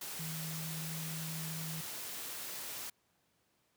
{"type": "tone in noise", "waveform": "sine", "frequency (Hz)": 160, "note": "D#3", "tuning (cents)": 49, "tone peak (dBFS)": -40, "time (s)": [0.19, 1.81], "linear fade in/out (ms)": 5, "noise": "white", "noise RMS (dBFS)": -43, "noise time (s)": [0.01, 2.9], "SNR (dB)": 0, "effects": ["pink hiss -75 dBFS RMS until 3.76 s", "high-pass 100 Hz 12 dB/octave"]}